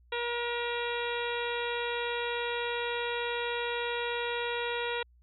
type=harmonic tone with a mistuned harmonic; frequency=476.6 Hz; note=A#4; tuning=38 cents sharp; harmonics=1 / 2 / 3 / 4 / 5 / 6 / 7 / 8; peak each=-34 / -37 / -39 / -40 / -41 / -42 / -42 / -43 dBFS; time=0.12-5.03 s; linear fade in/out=5 ms; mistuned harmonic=6; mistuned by=-61 cents; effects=added 60 Hz sine -58 dBFS peak until 5.22 s